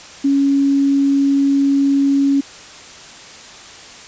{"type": "tone", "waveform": "sine", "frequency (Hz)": 277.8, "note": "C#4", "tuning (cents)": 4, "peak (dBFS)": -11, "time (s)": [0.24, 2.41], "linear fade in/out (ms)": 10, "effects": ["white hiss -37 dBFS RMS until 4.07 s", "resampled to 16000 Hz"]}